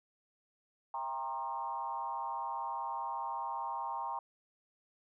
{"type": "tone with frequency modulation", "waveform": "sine", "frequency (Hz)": 933, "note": "A#5", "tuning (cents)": 1, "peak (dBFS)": -35, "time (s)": [0.94, 4.19], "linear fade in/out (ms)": 2, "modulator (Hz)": 135, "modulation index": 1.2, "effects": []}